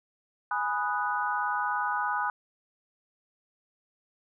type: chord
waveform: sine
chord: G# minor seventh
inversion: none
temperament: equal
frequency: 830.6 / 987.8 / 1244.5 / 1480 Hz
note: G#5 / B5 / D#6 / F#6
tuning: 0 / 0 / 0 / 0 cents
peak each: -32 dBFS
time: 0.51-2.3 s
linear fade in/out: 2 ms
effects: none